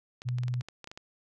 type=clicks; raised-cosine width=0.2 ms; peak=-26 dBFS; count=12; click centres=0.219 / 0.288 / 0.385 / 0.435 / 0.482 / 0.54 / 0.61 / 0.686 / 0.843 / 0.874 / 0.915 / 0.975 s
type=tone; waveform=sine; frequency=123.47 Hz; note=B2; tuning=in tune; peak=-28 dBFS; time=0.25-0.62 s; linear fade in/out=20 ms
effects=none